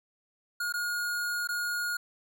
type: tone with dropouts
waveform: square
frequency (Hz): 1434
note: F6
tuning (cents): +45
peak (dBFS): -30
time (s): 0.6-1.97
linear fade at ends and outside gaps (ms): 5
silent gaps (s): 0.725-0.738 / 1.474-1.488
effects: none